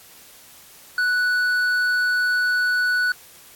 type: tone with hard clipping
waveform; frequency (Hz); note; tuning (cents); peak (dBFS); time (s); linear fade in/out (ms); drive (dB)
triangle; 1480; F#6; 0; -19; 0.98-3.12; 2; 9
effects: white hiss -47 dBFS RMS until 3.55 s + AAC 64 kbps